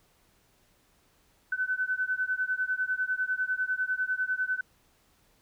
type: beating tone pair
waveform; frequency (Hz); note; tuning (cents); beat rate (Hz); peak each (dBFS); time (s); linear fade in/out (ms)
sine; 1507 / 1517; F#6 / F#6; +31 / +43; 10; -30; 1.52-4.61; 5
effects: pink hiss -66 dBFS RMS until 5.41 s